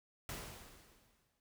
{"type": "noise with exponential decay", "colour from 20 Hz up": "pink", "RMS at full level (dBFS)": -43, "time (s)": [0.29, 1.4], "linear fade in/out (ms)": 1, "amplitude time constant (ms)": 240, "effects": ["noise-tail reverb RT60 0.1 s tail -21 dB re dry"]}